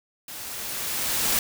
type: noise with level ramp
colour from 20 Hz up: white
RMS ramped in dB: -38 to -22 dBFS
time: 0.28-1.39 s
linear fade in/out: 2 ms
effects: none